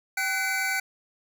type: tone cluster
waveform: square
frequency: 779 / 1497 / 2049 / 2308 Hz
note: G5 / F#6 / C7 / D7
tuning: -11 / +20 / -37 / -31 cents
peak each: -35 / -29 / -33 / -31 dBFS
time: 0.17-0.8 s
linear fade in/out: 5 ms
effects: none